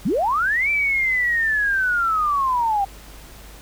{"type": "linear two-way sweep", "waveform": "sine", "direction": "up then down", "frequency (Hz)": [142.3, 2349, 773], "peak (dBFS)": -17, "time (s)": [0.05, 2.85], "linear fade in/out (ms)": 10, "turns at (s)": 0.7, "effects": ["added 50 Hz sine -41 dBFS peak until 3.61 s", "pink hiss -44 dBFS RMS until 3.61 s"]}